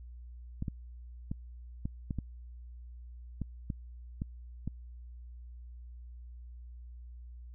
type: clicks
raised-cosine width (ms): 5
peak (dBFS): -22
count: 10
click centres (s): 0.624 / 0.682 / 1.315 / 1.855 / 2.108 / 2.187 / 3.417 / 3.702 / 4.219 / 4.676
effects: added 60 Hz sine -45 dBFS peak until 7.54 s